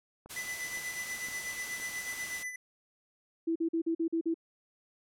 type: click train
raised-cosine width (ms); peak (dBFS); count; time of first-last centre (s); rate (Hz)
1; -35; 4; 0.26-1.798; 1.95
type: noise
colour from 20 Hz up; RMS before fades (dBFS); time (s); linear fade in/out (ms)
white; -42; 0.29-2.44; 20
type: tone with tremolo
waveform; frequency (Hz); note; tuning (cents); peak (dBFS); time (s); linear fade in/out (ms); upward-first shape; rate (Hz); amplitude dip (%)
square; 2000; B6; +21; -35; 0.36-2.56; 5; sine; 8.2; 60
type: tone bursts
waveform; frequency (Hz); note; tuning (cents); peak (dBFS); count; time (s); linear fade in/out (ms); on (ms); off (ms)
sine; 329.6; E4; 0; -27; 7; 3.47-4.343; 10; 87; 44
effects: low-pass 12000 Hz 12 dB/octave